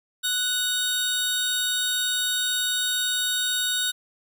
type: tone pair together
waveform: sawtooth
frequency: 1480 / 3729 Hz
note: F#6 / A#7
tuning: 0 / 0 cents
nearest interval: octave + major third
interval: 1600 cents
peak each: -25 / -21 dBFS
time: 0.23-3.92 s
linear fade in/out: 20 ms
effects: none